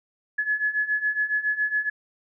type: beating tone pair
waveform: sine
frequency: 1700 / 1707.2 Hz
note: G#6 / G#6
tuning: +40 / +47 cents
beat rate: 7.2 Hz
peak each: -27 / -24 dBFS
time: 0.38-1.9 s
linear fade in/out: 10 ms
effects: none